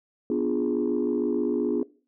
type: chord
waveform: sine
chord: B diminished seventh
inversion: none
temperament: equal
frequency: 246.9 / 293.7 / 349.2 / 415.3 Hz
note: B3 / D4 / F4 / Ab4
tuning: 0 / 0 / 0 / 0 cents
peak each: -27 dBFS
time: 0.3-1.83 s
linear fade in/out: 2 ms
effects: noise-tail reverb RT60 0.4 s tail -20 dB re dry + tanh soft clip ceiling -16 dBFS